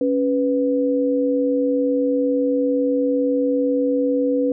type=tone pair together; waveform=sine; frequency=277.2 / 495 Hz; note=C#4 / B4; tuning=0 / +4 cents; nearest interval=minor seventh; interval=1004 cents; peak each=-19 dBFS; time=0.01-4.52 s; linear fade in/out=2 ms; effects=none